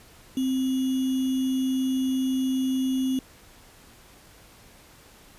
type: tone with sample-and-hold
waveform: sine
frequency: 261.6 Hz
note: C4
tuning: in tune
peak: -22 dBFS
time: 0.37-3.19 s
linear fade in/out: 2 ms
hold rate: 3150 Hz
effects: pink hiss -52 dBFS RMS until 5.38 s + resampled to 32000 Hz